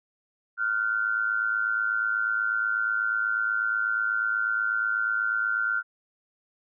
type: tone pair together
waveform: sine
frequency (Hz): 1400 / 1508.2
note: F6 / F#6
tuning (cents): +4 / +33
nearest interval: minor second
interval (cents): 129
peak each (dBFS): -25 / -28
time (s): 0.57-5.83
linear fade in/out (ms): 50
effects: none